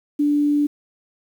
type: tone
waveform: sine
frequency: 292.3 Hz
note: D4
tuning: 8 cents flat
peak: -15 dBFS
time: 0.19-0.67 s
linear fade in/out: 10 ms
effects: 8-bit